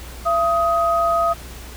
sine tone pair together, 676 / 1256 Hz, E5 / D#6, +43 / +16 cents, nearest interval major seventh, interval 1073 cents, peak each -18 / -18 dBFS, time 0.25-1.34 s, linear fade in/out 20 ms, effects added 60 Hz sine -36 dBFS peak until 1.76 s + pink hiss -39 dBFS RMS until 1.76 s

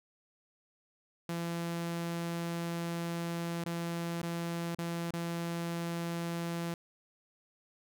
sawtooth tone with dropouts, 169.5 Hz, E3, 49 cents sharp, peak -30 dBFS, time 1.29-6.74 s, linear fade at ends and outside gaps 2 ms, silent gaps 3.64-3.66 / 4.218-4.23 / 4.749-4.786 / 5.108-5.136 s, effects none

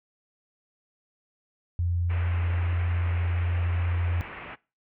sine tone, 86.9 Hz, F2, 8 cents flat, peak -23 dBFS, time 1.79-4.21 s, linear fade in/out 0 ms
white low-pass noise, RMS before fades -41 dBFS, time 2.09-4.56 s, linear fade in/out 20 ms, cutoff 2600 Hz, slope 48 dB/octave
effects noise-tail reverb RT60 0.3 s tail -21 dB re dry

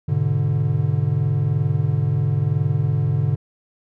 triangle chord, G# diminished, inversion none, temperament equal with one note detuned, 103.83 / 125.92 / 146.83 Hz, G#2 / B2 / D3, 0 / +34 / 0 cents, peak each -20 / -21 / -18 dBFS, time 0.08-3.36 s, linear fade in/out 10 ms, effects none

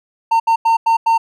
triangle tone bursts at uneven times, 910 Hz, A#5, 42 cents flat, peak -8 dBFS, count 5, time 0.31-0.4 / 0.47-0.56 / 0.65-0.77 / 0.86-0.97 / 1.06-1.18 s, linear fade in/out 10 ms, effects none

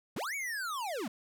square linear two-way sweep, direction up then down, 101 to 2300 to 184.5 Hz, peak -35 dBFS, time 0.16-1.08 s, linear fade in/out 5 ms, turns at 0.35 s, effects none

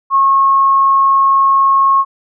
sine tone, 1089 Hz, C#6, 31 cents flat, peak -7 dBFS, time 0.1-2.05 s, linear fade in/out 50 ms, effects none

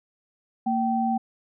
sine tone pair together, 230 / 773.6 Hz, A#3 / G5, -23 / -23 cents, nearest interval octave + major sixth, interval 2100 cents, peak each -24 / -24 dBFS, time 0.66-1.18 s, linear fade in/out 10 ms, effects none

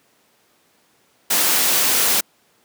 white noise, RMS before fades -17 dBFS, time 1.3-2.21 s, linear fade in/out 10 ms, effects pink hiss -59 dBFS RMS until 2.64 s + high-pass 200 Hz 12 dB/octave

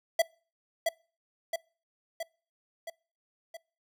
square tone with echo, 662 Hz, E5, 7 cents sharp, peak -21 dBFS, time 0.19-0.22 s, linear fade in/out 5 ms, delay 670 ms, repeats 5, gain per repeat -4 dB, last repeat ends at 3.57 s, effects noise-tail reverb RT60 0.4 s tail -26 dB re dry

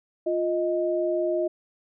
sine tone pair together, 350.8 / 625 Hz, F4 / D#5, +8 / +8 cents, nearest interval minor seventh, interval 1000 cents, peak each -25 dBFS, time 0.26-1.48 s, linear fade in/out 10 ms, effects none

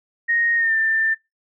sine tone with pitch glide, 1864.7 to 1785.6 Hz, A#6 to A6, 0 to +25 cents, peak -16 dBFS, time 0.28-1.15 s, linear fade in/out 20 ms, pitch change -75 cents, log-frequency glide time 0.56-0.75 s, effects noise-tail reverb RT60 0.2 s tail -26 dB re dry

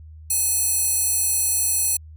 square tone with high-pass filter, 851 Hz, G#5, 42 cents sharp, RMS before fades -21 dBFS, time 0.3-1.97 s, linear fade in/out 5 ms, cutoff 9100 Hz, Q 1.6, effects added 78 Hz sine -39 dBFS peak until 2.16 s

